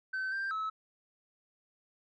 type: tone with pitch steps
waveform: sine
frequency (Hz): 1533 / 1579 / 1297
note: G6 / G6 / E6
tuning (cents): -39 / +12 / -28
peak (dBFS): -30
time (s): 0.13-0.7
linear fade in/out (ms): 10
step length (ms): 190
effects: tanh soft clip ceiling -31 dBFS